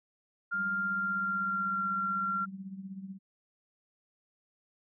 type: tone with pitch glide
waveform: sine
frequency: 1400 to 1373.6 Hz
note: F6 to F6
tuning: +4 to -29 cents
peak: -29 dBFS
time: 0.51-2.46 s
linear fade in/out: 20 ms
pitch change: -33 cents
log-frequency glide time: 0.65-1.89 s
type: tone with tremolo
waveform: sine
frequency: 192.2 Hz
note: G3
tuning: 34 cents flat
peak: -36 dBFS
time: 0.53-3.19 s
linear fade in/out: 50 ms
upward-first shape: triangle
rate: 16 Hz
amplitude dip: 75%
effects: none